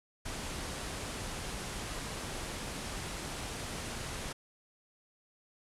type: low-pass noise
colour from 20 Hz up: pink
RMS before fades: -40 dBFS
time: 0.25-4.33 s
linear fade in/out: 10 ms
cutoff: 11000 Hz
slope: 48 dB/octave
effects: none